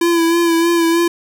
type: tone with vibrato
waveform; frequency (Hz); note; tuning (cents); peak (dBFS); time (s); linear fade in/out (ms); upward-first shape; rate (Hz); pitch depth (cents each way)
square; 336.6; E4; +36; -12; 0.01-1.08; 5; sine; 3.2; 32
effects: none